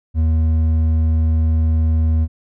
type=tone with hard clipping; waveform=sine; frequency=79.8 Hz; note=D#2; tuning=44 cents sharp; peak=-14 dBFS; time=0.14-2.28 s; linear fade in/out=50 ms; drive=5 dB; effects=none